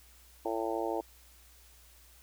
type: harmonic tone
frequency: 112.7 Hz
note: A2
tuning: 42 cents sharp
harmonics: 3 / 4 / 5 / 6 / 7 / 8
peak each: -36 / -37 / -38 / -39 / -39 / -40 dBFS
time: 0.45-1.01 s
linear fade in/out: 5 ms
effects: added 60 Hz sine -59 dBFS peak until 2.22 s + white hiss -60 dBFS RMS until 2.22 s